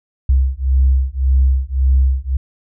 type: beating tone pair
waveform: sine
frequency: 65.2 / 67 Hz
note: C2 / C2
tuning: -5 / +42 cents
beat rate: 1.8 Hz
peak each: -13 dBFS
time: 0.29-2.37 s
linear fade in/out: 5 ms
effects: tanh soft clip ceiling -5 dBFS